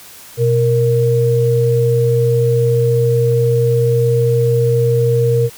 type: tone pair together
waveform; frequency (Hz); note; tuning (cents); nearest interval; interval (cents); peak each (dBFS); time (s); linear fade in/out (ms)
sine; 123.47 / 466.2; B2 / A#4; 0 / 0; octave + major seventh; 2300; -13; 0.37-5.5; 50
effects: white hiss -38 dBFS RMS until 5.57 s